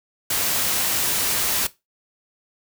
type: noise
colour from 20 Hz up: white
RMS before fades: -22 dBFS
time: 0.3-1.67 s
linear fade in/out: 5 ms
effects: noise-tail reverb RT60 0.2 s tail -17 dB re dry